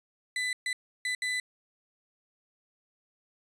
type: tone bursts at uneven times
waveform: 35% pulse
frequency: 2000 Hz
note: B6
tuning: 21 cents sharp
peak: -27 dBFS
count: 4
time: 0.36-0.53 / 0.66-0.73 / 1.05-1.15 / 1.22-1.4 s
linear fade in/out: 2 ms
effects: resampled to 22050 Hz